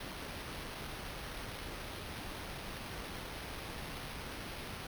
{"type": "noise with sample-and-hold", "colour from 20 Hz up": "pink", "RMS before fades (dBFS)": -44, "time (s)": [0, 4.87], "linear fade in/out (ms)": 5, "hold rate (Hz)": 7350, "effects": []}